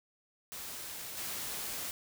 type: noise with level steps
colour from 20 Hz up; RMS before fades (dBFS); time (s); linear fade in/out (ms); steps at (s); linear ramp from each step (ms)
white; -43 / -39; 0.52-1.91; 0; 1.17; 2
effects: none